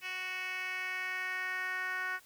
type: tone with band-pass filter sweep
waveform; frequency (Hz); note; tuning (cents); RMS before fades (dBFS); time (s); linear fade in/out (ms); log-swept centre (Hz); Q
10% pulse; 370; F#4; 0; -37; 0.01-2.2; 50; 2700 to 1600; 2.9
effects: white hiss -61 dBFS RMS until 2.25 s